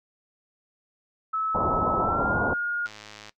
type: tone with pitch glide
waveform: sine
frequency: 1300 to 1425.9 Hz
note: E6 to F6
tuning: -24 to +36 cents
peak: -24 dBFS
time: 1.33-2.87 s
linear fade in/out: 10 ms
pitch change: +160 cents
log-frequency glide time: 1.98-2.37 s
type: low-pass noise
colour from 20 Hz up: white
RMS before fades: -27 dBFS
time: 1.54-2.54 s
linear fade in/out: 10 ms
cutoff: 1000 Hz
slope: 48 dB/octave
type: click train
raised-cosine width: 0.2 ms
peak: -25 dBFS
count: 47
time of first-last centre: 2.86-3.294 s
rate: 106 Hz
effects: noise-tail reverb RT60 0.1 s tail -19 dB re dry